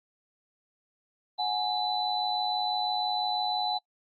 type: tone cluster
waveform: sine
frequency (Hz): 731 / 837 / 3994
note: F#5 / G#5 / B7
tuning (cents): -21 / +13 / +19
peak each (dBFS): -31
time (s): 1.38-3.79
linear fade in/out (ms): 20
effects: noise-tail reverb RT60 0.1 s tail -24 dB re dry + Opus 32 kbps